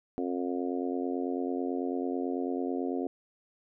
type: harmonic tone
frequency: 89.1 Hz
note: F2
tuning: 35 cents sharp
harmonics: 3 / 4 / 5 / 6 / 7 / 8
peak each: -32 / -35 / -37 / -43 / -44 / -41 dBFS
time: 0.18-3.07 s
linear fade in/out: 0 ms
effects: none